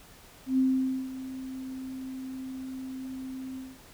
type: tone with ADSR envelope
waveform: sine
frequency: 261.6 Hz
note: C4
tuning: in tune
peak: -20 dBFS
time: 0.46-3.8 s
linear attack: 120 ms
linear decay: 500 ms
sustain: -15 dB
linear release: 240 ms
effects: pink hiss -53 dBFS RMS until 3.93 s